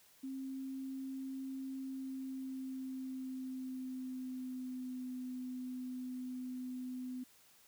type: tone with pitch glide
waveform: sine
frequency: 266.2 to 253.3 Hz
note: C4 to B3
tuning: +30 to +44 cents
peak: -40 dBFS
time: 0.23-7.24 s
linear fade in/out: 10 ms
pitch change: -86 cents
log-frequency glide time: 1.76-5.11 s
effects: white hiss -65 dBFS RMS until 7.67 s